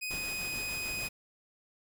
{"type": "tone", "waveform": "sawtooth", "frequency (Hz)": 2500, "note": "D#7", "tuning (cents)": 8, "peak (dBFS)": -31, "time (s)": [0.01, 1.09], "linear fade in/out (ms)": 20}
{"type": "noise with tremolo", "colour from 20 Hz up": "pink", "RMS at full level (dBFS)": -42, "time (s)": [0.1, 1.09], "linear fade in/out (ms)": 10, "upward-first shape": "sine", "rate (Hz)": 6.7, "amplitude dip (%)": 35}
{"effects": []}